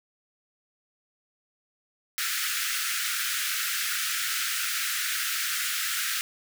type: high-pass noise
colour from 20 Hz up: pink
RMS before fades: -29 dBFS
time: 2.18-6.21 s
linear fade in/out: 0 ms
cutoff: 1300 Hz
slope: 96 dB/octave
effects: none